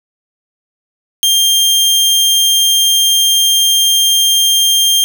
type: tone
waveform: sawtooth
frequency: 3192 Hz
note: G7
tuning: 31 cents sharp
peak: -5 dBFS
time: 1.23-5.04 s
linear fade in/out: 0 ms
effects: none